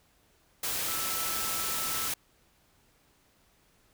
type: tone in noise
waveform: sine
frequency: 1318.5 Hz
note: E6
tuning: in tune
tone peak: -39 dBFS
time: 0.88-2.08 s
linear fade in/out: 5 ms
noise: white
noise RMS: -32 dBFS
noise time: 0.63-2.14 s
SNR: -10 dB
effects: pink hiss -66 dBFS RMS until 3.93 s